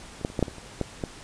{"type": "clicks", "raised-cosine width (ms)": 2, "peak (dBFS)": [-27, -12, -28, -12, -7, -22, -29, -12, -14], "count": 9, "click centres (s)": [0.213, 0.249, 0.301, 0.392, 0.427, 0.482, 0.583, 0.813, 1.038], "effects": ["pink hiss -45 dBFS RMS until 1.23 s", "resampled to 22050 Hz"]}